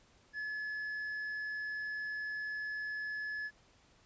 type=tone; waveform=triangle; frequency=1712 Hz; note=A6; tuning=48 cents flat; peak=-35 dBFS; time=0.33-3.51 s; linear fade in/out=50 ms; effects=pink hiss -66 dBFS RMS until 4.05 s + resampled to 16000 Hz